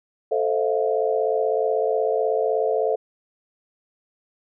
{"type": "chord", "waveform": "sine", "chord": "F major seventh", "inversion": "first", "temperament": "equal with one note detuned", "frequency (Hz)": [440, 523.3, 642.3, 698.5], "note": ["A4", "C5", "E5", "F5"], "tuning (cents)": [0, 0, -45, 0], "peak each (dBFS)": [-22, -25, -26, -27], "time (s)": [0.31, 2.96], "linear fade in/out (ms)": 10, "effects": []}